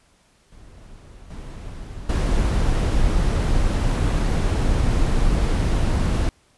brown noise with level steps, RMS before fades -44 / -42 / -34 / -19 dBFS, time 0.52-6.29 s, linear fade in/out 0 ms, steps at 0.77 / 1.3 / 2.09 s, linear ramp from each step 5 ms, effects pink hiss -59 dBFS RMS until 6.57 s + resampled to 24000 Hz

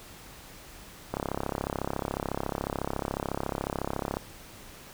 click train, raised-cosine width 1 ms, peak -15 dBFS, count 104, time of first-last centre 1.14-4.169 s, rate 34 Hz, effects pink hiss -48 dBFS RMS until 4.93 s

